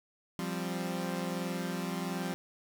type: chord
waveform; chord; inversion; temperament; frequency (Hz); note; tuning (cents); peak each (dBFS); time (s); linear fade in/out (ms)
sawtooth; F suspended second; none; equal; 174.61 / 196 / 261.6; F3 / G3 / C4; 0 / 0 / 0; -32 / -34 / -36; 0.39-2.34; 0
effects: 9-bit